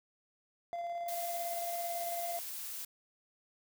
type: tone with tremolo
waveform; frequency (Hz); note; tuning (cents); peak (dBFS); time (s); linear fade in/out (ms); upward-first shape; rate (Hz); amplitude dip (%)
triangle; 689; F5; -24; -33; 0.73-2.39; 0; square; 18; 25
type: noise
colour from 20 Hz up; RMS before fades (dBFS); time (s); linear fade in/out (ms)
blue; -42; 1.08-2.85; 5
effects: none